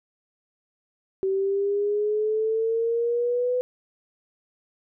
sine exponential sweep, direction up, 381.9 to 502 Hz, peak -21 dBFS, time 1.23-3.61 s, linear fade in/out 0 ms, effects none

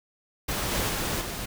pink noise with level steps, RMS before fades -29 / -27 / -29 / -34 dBFS, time 0.48-1.46 s, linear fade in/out 10 ms, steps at 0.71 / 0.89 / 1.21 s, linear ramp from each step 2 ms, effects none

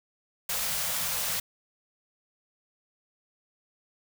white band-stop noise, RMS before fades -30 dBFS, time 0.49-1.4 s, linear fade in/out 5 ms, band 220 to 470 Hz, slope 96 dB/octave, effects none

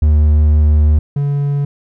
triangle tone pair in turn, 75.5 / 142.53 Hz, D2 / C#3, +48 / +49 cents, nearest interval major seventh, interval 1101 cents, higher second, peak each -5 / -11 dBFS, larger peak first, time 0.02-0.99 / 1.16-1.65 s, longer first, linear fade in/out 5 ms, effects none

